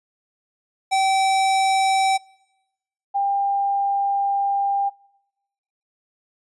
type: tone pair in turn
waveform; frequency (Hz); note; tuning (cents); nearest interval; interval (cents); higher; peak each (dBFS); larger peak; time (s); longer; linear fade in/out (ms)
square / sine; 771 / 797.3; G5 / G5; -29 / +29; minor second; 58; second; -17 / -18; first; 0.91-2.18 / 3.14-4.9; second; 20
effects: noise-tail reverb RT60 1.0 s tail -26 dB re dry + resampled to 24000 Hz